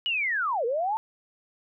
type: linear two-way sweep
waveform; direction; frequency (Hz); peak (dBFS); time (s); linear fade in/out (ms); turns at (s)
sine; down then up; 2968 to 442.9 to 910; -24; 0.06-0.97; 0; 0.65
effects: none